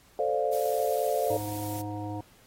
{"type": "chord", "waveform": "sine", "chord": "D minor seventh", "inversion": "second", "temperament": "equal with one note detuned", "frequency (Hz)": [440, 523.3, 587.3, 701.7], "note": ["A4", "C5", "D5", "F5"], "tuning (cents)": [0, 0, 0, 8], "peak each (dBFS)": -30, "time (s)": [0.19, 1.37], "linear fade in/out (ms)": 2}
{"type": "noise", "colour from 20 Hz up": "blue", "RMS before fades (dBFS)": -41, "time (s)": [0.52, 1.82], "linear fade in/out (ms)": 10}
{"type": "harmonic tone", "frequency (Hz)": 103.83, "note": "G#2", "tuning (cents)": 0, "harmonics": [1, 3, 5, 7, 9], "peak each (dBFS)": [-36, -36, -44, -40, -43], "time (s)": [1.3, 2.21], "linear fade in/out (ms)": 5}
{"effects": ["pink hiss -59 dBFS RMS until 2.46 s", "AAC 48 kbps"]}